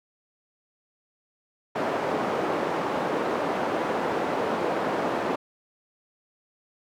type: band-pass noise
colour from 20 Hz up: white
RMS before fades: -27 dBFS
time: 1.75-5.36 s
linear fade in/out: 10 ms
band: 260 to 740 Hz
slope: 12 dB/octave
effects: none